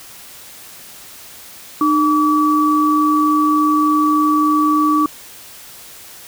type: tone pair together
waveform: sine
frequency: 303.9 / 1147.4 Hz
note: D#4 / D6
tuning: -41 / -41 cents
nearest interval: octave + major seventh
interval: 2300 cents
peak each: -14 dBFS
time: 1.81-5.06 s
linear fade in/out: 2 ms
effects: white hiss -38 dBFS RMS until 6.27 s